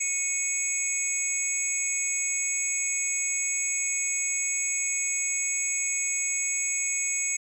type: tone cluster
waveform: sine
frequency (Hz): 2202 / 2481 / 6640 / 7750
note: C#7 / D#7 / G#8 / B8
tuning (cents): -12 / -6 / -1 / -34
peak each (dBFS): -32 / -37 / -29 / -28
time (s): 0-7.37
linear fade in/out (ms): 10
effects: tanh soft clip ceiling -16 dBFS + 10-bit